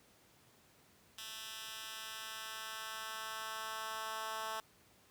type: tone with high-pass filter sweep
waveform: 10% pulse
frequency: 220 Hz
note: A3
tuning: in tune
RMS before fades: -44 dBFS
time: 1.18-4.6 s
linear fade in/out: 2 ms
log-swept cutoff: 2800 to 890 Hz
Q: 1.1
effects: pink hiss -66 dBFS RMS until 5.1 s + high-pass 80 Hz 12 dB/octave